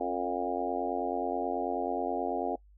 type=harmonic tone with a mistuned harmonic; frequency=89.3 Hz; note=F2; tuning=39 cents sharp; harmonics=3 / 4 / 5 / 6 / 7 / 8 / 9; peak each=-37 / -37 / -36 / -40 / -38 / -35 / -37 dBFS; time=0-2.56 s; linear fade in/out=10 ms; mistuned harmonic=4; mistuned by=-26 cents; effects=noise-tail reverb RT60 0.1 s tail -22 dB re dry + added 50 Hz sine -55 dBFS peak until 2.77 s